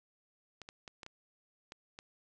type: clicks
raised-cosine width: 0.2 ms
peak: -29 dBFS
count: 7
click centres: 0.617 / 0.689 / 0.878 / 1.032 / 1.064 / 1.721 / 1.989 s
effects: resampled to 22050 Hz + 10-bit